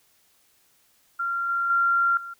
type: tone with level steps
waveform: sine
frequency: 1381 Hz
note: F6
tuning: 20 cents flat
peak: -24 / -22 / -18 / -34 dBFS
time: 1.19-2.34 s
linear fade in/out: 10 ms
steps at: 1.49 / 1.7 / 2.17 s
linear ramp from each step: 2 ms
effects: white hiss -63 dBFS RMS until 2.39 s